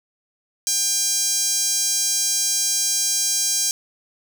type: tone with high-pass filter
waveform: sawtooth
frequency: 800 Hz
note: G5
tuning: 35 cents sharp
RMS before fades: -21 dBFS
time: 0.67-3.71 s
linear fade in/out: 0 ms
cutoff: 6100 Hz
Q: 2.8
effects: none

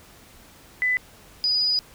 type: tone pair in turn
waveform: sine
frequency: 2000 / 4942 Hz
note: B6 / D#8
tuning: +21 / -13 cents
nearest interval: octave + major third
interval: 1566 cents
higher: second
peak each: -19 dBFS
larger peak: neither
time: 0.82-0.97 / 1.44-1.79 s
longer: second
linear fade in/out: 0 ms
effects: pink hiss -50 dBFS RMS until 1.94 s

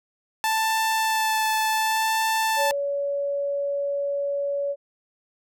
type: tone with vibrato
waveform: sawtooth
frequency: 880 Hz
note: A5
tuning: in tune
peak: -17 dBFS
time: 0.44-2.71 s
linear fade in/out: 0 ms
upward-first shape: sine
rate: 0.68 Hz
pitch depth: 12 cents each way
type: tone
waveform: sine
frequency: 565 Hz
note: C#5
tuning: 33 cents sharp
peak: -23 dBFS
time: 2.56-4.76 s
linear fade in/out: 50 ms
effects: none

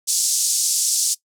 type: band-pass noise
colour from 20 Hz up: white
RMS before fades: -20 dBFS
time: 0.07-1.15 s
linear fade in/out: 20 ms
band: 5100 to 9100 Hz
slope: 24 dB/octave
effects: noise-tail reverb RT60 0.1 s tail -19 dB re dry

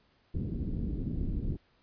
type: low-pass noise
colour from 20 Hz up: pink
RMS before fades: -33 dBFS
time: 0.34-1.57 s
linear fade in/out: 10 ms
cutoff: 310 Hz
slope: 24 dB/octave
effects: pink hiss -68 dBFS RMS until 1.82 s + resampled to 11025 Hz

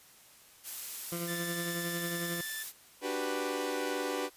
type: noise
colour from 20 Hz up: blue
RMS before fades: -39 dBFS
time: 0.63-2.73 s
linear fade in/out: 50 ms
type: tone with tremolo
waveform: 20% pulse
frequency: 171.5 Hz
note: F3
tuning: 31 cents flat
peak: -29 dBFS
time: 1.12-2.41 s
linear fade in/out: 2 ms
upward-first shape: sine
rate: 11 Hz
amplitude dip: 40%
type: tone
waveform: sawtooth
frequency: 1760 Hz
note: A6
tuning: in tune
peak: -35 dBFS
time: 1.27-2.64 s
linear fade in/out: 20 ms
type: chord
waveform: sawtooth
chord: G major seventh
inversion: second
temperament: equal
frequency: 293.7 / 370 / 392 / 493.9 Hz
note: D4 / F#4 / G4 / B4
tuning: 0 / 0 / 0 / 0 cents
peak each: -34 / -35 / -35 / -32 dBFS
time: 3.01-4.3 s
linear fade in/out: 50 ms
effects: white hiss -58 dBFS RMS until 4.36 s + resampled to 32000 Hz

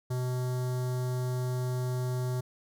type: tone with notch filter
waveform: square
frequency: 126 Hz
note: B2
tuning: 35 cents sharp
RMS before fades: -31 dBFS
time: 0.1-2.41 s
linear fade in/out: 10 ms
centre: 2500 Hz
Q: 0.65
effects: none

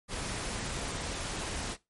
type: noise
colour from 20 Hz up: pink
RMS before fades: -36 dBFS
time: 0.08-1.77 s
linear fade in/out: 50 ms
effects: noise-tail reverb RT60 0.2 s tail -18 dB re dry + MP3 48 kbps

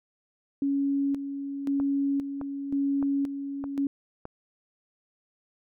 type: tone with tremolo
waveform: sine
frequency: 278.6 Hz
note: C#4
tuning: 9 cents sharp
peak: -23 dBFS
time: 0.62-3.87 s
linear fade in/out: 2 ms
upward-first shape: square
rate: 0.95 Hz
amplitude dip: 60%
type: click train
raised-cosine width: 1 ms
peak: -24 dBFS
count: 5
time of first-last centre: 1.8-4.254 s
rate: 1.63 Hz
effects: none

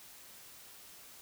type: silence
effects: white hiss -54 dBFS RMS until 1.21 s

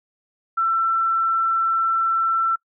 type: tone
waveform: sine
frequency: 1341 Hz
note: E6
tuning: 29 cents sharp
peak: -17 dBFS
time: 0.57-2.56 s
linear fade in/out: 10 ms
effects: noise-tail reverb RT60 0.1 s tail -23 dB re dry

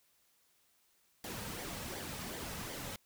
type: noise with flanger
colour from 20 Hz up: pink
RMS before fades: -43 dBFS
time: 1.24-2.96 s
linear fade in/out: 2 ms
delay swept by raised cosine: 0.74 to 2.94 ms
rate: 2.7 Hz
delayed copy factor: -0.55
effects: white hiss -72 dBFS RMS until 3.05 s

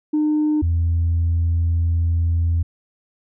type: tone pair in turn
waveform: sine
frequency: 303.4 / 83.92 Hz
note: D#4 / E2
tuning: -44 / +31 cents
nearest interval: octave + minor seventh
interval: 2225 cents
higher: first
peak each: -14 dBFS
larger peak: neither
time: 0.13-0.62 / 0.62-2.63 s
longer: second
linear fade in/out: 10 ms
effects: tanh soft clip ceiling -13 dBFS

